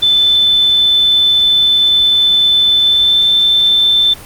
sine tone with pitch glide, 3520 to 3544 Hz, A7 to A7, 0 to +12 cents, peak -7 dBFS, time 0.02-4.14 s, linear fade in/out 10 ms, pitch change +12 cents, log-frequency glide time 2.79-3.23 s, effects pink hiss -33 dBFS RMS until 4.25 s + Opus 48 kbps

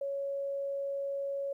sine tone, 556 Hz, C#5, 5 cents sharp, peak -32 dBFS, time 0.01-1.53 s, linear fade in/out 5 ms, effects 12-bit

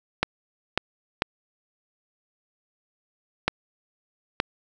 clicks, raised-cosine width 0.3 ms, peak -4 dBFS, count 5, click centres 0.23 / 0.776 / 1.221 / 3.48 / 4.401 s, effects none

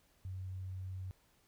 sine tone, 93.5 Hz, F#2, 19 cents sharp, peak -40 dBFS, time 0.25-1.11 s, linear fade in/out 0 ms, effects pink hiss -71 dBFS RMS until 1.47 s

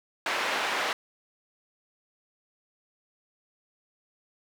white band-pass noise, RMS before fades -29 dBFS, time 0.26-0.93 s, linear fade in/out 2 ms, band 450 to 2200 Hz, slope 12 dB/octave, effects none

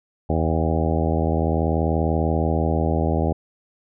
harmonic tone with a mistuned harmonic, 80.5 Hz, E2, 41 cents flat, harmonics 1 / 2 / 3 / 4 / 5 / 6 / 7 / 8 / 9 / 10, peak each -22 / -25 / -27 / -28 / -29 / -30 / -30 / -31 / -32 / -32 dBFS, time 0.29-3.33 s, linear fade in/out 10 ms, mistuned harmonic 9, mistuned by +34 cents, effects none

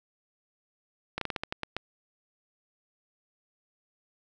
slowing click train, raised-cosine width 0.3 ms, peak -15 dBFS, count 9, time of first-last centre 1.18-1.766 s, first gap 33 ms, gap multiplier 1.22, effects none

